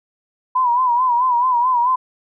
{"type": "tone with vibrato", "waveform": "sine", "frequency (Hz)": 987.8, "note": "B5", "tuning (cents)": 0, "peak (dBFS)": -13, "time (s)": [0.55, 1.96], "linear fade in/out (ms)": 10, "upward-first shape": "sine", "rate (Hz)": 4.6, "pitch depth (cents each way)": 81, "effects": []}